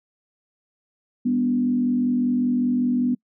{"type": "tone with frequency modulation", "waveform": "sine", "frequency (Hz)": 246.9, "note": "B3", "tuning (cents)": 0, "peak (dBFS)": -18, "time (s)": [1.25, 3.15], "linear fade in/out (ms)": 10, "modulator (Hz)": 45.2, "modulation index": 0.59, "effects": ["noise-tail reverb RT60 0.1 s tail -26 dB re dry"]}